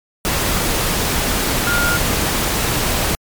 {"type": "tone in noise", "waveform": "sine", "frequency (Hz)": 1415, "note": "F6", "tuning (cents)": 22, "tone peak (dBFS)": -17, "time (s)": [1.67, 1.97], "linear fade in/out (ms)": 0, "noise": "pink", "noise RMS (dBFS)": -18, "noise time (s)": [0.25, 3.15], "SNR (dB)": -2, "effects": ["MP3 96 kbps"]}